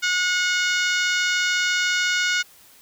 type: harmonic tone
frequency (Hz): 726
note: F#5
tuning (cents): -33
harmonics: 2 / 3 / 4 / 5 / 6 / 7 / 8 / 9 / 10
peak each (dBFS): -22 / -26 / -28 / -30 / -32 / -33 / -34 / -35 / -36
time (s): 0.02-2.43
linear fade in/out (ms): 20
effects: white hiss -51 dBFS RMS until 2.81 s